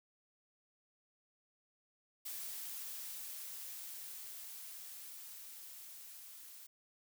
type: noise with level ramp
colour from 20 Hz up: blue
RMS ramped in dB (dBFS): -44 to -54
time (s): 2.25-6.67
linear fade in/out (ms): 10
effects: none